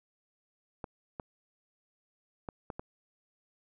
clicks, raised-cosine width 1 ms, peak -24 dBFS, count 5, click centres 0.842 / 1.198 / 2.488 / 2.702 / 2.795 s, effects none

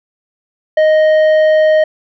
sine tone with tanh clipping, 622.3 Hz, D#5, in tune, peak -8 dBFS, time 0.77-1.84 s, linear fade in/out 5 ms, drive 8 dB, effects none

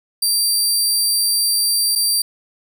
20% pulse tone with dropouts, 4699 Hz, D8, in tune, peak -9 dBFS, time 0.22-2.22 s, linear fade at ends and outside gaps 5 ms, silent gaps 1.953-1.957 s, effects none

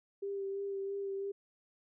sine tone with vibrato, 394.8 Hz, G4, 12 cents sharp, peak -35 dBFS, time 0.22-1.32 s, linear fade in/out 10 ms, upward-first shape sine, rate 3 Hz, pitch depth 19 cents each way, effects none

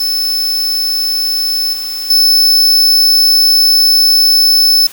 45% pulse tone with level steps, 5260 Hz, E8, 5 cents flat, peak -12 / -18 / -6 dBFS, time 0-4.87 s, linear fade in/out 5 ms, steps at 1.73 / 2.1 s, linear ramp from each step 5 ms, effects white hiss -33 dBFS RMS until 4.92 s

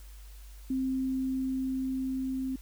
sine tone with level ramp, 262.3 Hz, C4, 4 cents sharp, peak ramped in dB -27 to -30 dBFS, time 0.7-2.56 s, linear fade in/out 5 ms, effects added 50 Hz sine -45 dBFS peak until 2.61 s + white hiss -58 dBFS RMS until 2.61 s

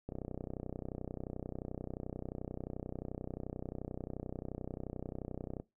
click train, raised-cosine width 2 ms, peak -27 dBFS, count 174, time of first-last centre 0.09-5.6 s, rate 31.4 Hz, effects noise-tail reverb RT60 0.2 s tail -20 dB re dry

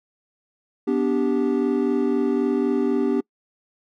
triangle chord, G major, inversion first, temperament equal with one note detuned, 246.9 / 290.8 / 392 Hz, B3 / D4 / G4, 0 / -17 / 0 cents, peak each -21 dBFS, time 0.87-3.21 s, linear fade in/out 10 ms, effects noise-tail reverb RT60 0.1 s tail -25 dB re dry

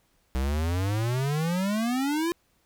square exponential sweep, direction up, 63.1 to 349.2 Hz, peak -25 dBFS, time 0.35-2.32 s, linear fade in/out 0 ms, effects pink hiss -68 dBFS RMS until 2.65 s

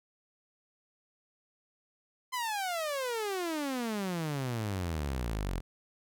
sawtooth exponential sweep, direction down, 1038 to 41.56 Hz, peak -28 dBFS, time 2.32-5.61 s, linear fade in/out 20 ms, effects none

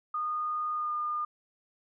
sine tone with pitch glide, 1227 to 1212.9 Hz, D#6 to D#6, -25 to -45 cents, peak -29 dBFS, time 0.14-1.25 s, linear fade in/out 5 ms, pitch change -20 cents, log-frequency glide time 0.74-0.93 s, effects none

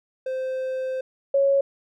triangle / sine tone pair in turn, 520 / 552.7 Hz, C5 / C#5, -11 / -5 cents, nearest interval minor second, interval 106 cents, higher second, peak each -23 / -16 dBFS, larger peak second, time 0.26-1.01 / 1.34-1.61 s, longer first, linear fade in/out 5 ms, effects none

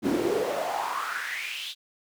brown noise with high-pass filter sweep, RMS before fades -29 dBFS, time 0.02-1.75 s, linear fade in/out 50 ms, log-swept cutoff 250 to 3700 Hz, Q 5.8, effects none

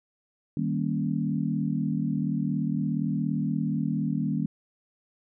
sine chord, Eb dominant seventh, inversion none, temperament equal, 155.56 / 196 / 233.1 / 277.2 Hz, Eb3 / G3 / Bb3 / Db4, 0 / 0 / 0 / 0 cents, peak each -29 / -30 / -30 / -32 dBFS, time 0.57-4.46 s, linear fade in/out 2 ms, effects none

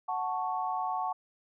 sine chord, F# minor, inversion none, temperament equal, 740 / 880 / 1108.7 Hz, F#5 / A5 / C#6, 0 / 0 / 0 cents, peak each -33 / -34 / -35 dBFS, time 0.08-1.13 s, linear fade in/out 10 ms, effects none

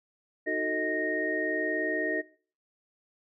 sine tone cluster, 311.5 / 370.4 / 446.8 / 627 / 1858 Hz, D#4 / F#4 / A4 / D#5 / A#6, +2 / +2 / +27 / +13 / -6 cents, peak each -34 / -34 / -35 / -34 / -31 dBFS, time 0.46-2.22 s, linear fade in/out 20 ms, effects noise-tail reverb RT60 0.4 s tail -19 dB re dry

